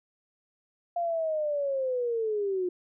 sine linear sweep, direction down, 698.5 to 354 Hz, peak -26 dBFS, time 0.96-2.69 s, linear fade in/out 5 ms, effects none

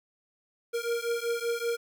square beating tone pair, 466.2 / 471.4 Hz, A#4 / A#4, 0 / +19 cents, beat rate 5.2 Hz, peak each -32 / -32 dBFS, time 0.73-1.77 s, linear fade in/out 20 ms, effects 11-bit

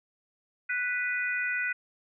harmonic tone, 493.9 Hz, B4, in tune, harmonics 3 / 4 / 5, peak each -30 / -32 / -34 dBFS, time 0.69-1.73 s, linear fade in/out 10 ms, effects none

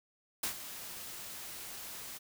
white noise with ADSR envelope, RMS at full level -33 dBFS, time 0.43-2.19 s, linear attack 5 ms, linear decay 100 ms, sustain -12 dB, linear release 25 ms, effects none

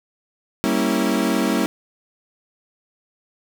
35% pulse chord, G diminished seventh, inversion none, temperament equal, 196 / 233.1 / 277.2 / 329.6 Hz, G3 / Bb3 / Db4 / Fb4, 0 / 0 / 0 / 0 cents, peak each -22 / -21 / -22 / -22 dBFS, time 0.64-1.66 s, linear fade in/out 0 ms, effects none

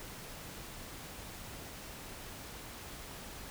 silence, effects pink hiss -47 dBFS RMS until 3.5 s

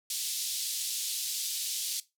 pink band-pass noise, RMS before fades -34 dBFS, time 0.1-2 s, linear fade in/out 2 ms, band 3600 to 14000 Hz, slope 24 dB/octave, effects noise-tail reverb RT60 0.2 s tail -17 dB re dry

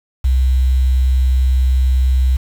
sine tone with quantisation, 64.5 Hz, C2, 24 cents flat, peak -10 dBFS, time 0.24-2.37 s, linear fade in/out 10 ms, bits 6, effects none

